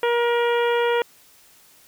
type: harmonic tone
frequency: 474.6 Hz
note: A#4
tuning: 31 cents sharp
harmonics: 1 / 2 / 3 / 4 / 5 / 6 / 7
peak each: -19 / -25 / -29 / -31 / -33 / -35 / -36 dBFS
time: 0.03-1.02 s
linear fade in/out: 2 ms
effects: white hiss -53 dBFS RMS until 1.87 s